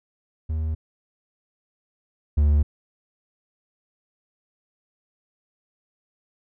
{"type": "tone pair in turn", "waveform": "triangle", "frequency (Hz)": [78.8, 73.63], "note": ["D#2", "D2"], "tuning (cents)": [23, 5], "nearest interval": "minor second", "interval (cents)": 118, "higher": "first", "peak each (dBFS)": [-21, -13], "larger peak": "second", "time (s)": [[0.49, 0.75], [2.37, 2.63]], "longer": "neither", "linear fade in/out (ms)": 10, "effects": []}